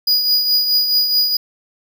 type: tone with tremolo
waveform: square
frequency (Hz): 4915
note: D#8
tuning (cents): -22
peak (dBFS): -11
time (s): 0.07-1.37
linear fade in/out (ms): 5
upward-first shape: triangle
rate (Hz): 4.7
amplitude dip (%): 55
effects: none